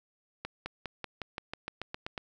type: accelerating click train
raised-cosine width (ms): 0.3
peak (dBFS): -20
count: 12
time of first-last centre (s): 0.45-2.178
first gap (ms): 210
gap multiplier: 0.94
effects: none